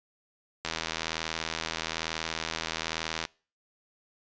click train, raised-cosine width 0.2 ms, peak -13 dBFS, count 212, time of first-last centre 0.65-3.252 s, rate 81.1 Hz, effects noise-tail reverb RT60 0.4 s tail -25 dB re dry + resampled to 16000 Hz

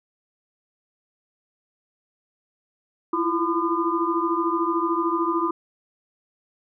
sine tone cluster, 329.2 / 342.6 / 1011 / 1212 Hz, E4 / F4 / B5 / D#6, -2 / -33 / +40 / -46 cents, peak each -26 dBFS, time 3.13-5.51 s, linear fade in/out 5 ms, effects none

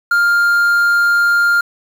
triangle tone with quantisation, 1402 Hz, F6, 6 cents sharp, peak -8 dBFS, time 0.11-1.61 s, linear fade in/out 5 ms, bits 6, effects none

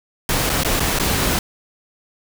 pink noise with dropouts, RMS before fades -19 dBFS, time 0.29-1.39 s, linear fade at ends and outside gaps 2 ms, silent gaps 0.495-0.499 / 0.635-0.647 / 0.797-0.803 / 0.988-0.997 s, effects none

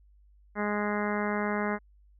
harmonic tone, 207.7 Hz, G#3, in tune, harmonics 1 / 2 / 3 / 4 / 5 / 6 / 7 / 8 / 9 / 10, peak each -31 / -34 / -36 / -37 / -38 / -39 / -39 / -40 / -41 / -41 dBFS, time 0.55-1.79 s, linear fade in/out 50 ms, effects added 50 Hz sine -56 dBFS peak until 2.19 s

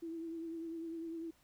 sine tone with vibrato, 329.6 Hz, E4, in tune, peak -40 dBFS, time 0.02-1.31 s, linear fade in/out 10 ms, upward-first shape triangle, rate 10 Hz, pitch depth 42 cents each way, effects pink hiss -70 dBFS RMS until 1.43 s

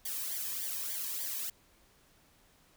blue noise with flanger, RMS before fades -37 dBFS, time 0.05-1.5 s, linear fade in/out 5 ms, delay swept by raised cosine 0.74 to 1.47 ms, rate 3.4 Hz, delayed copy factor -0.7, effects pink hiss -65 dBFS RMS until 2.76 s

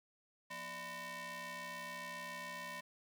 sawtooth ring-modulated tone, 415.3 Hz, G#4, in tune, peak -37 dBFS, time 0.5-2.81 s, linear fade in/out 10 ms, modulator 1420 Hz, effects none

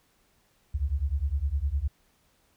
sine beating tone pair, 65.7 / 75.5 Hz, C2 / D2, +8 / +48 cents, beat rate 9.8 Hz, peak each -28 dBFS, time 0.74-1.88 s, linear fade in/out 10 ms, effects pink hiss -67 dBFS RMS until 2.56 s

